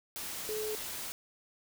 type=tone in noise; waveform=sine; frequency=429.3 Hz; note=A4; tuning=43 cents flat; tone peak=-34 dBFS; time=0.49-0.75 s; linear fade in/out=0 ms; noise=white; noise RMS=-40 dBFS; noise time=0.16-1.12 s; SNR=+3 dB; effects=none